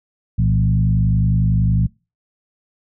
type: tone with frequency modulation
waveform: sine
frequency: 116.54 Hz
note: A#2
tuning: in tune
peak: -13 dBFS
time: 0.38-1.87 s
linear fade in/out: 10 ms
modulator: 50.9 Hz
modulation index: 1.2
effects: noise-tail reverb RT60 0.3 s tail -24 dB re dry